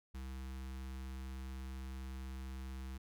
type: tone with notch filter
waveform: square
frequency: 65.41 Hz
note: C2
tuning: in tune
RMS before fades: -45 dBFS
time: 0.14-2.98 s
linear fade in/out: 10 ms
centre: 560 Hz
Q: 1.3
effects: none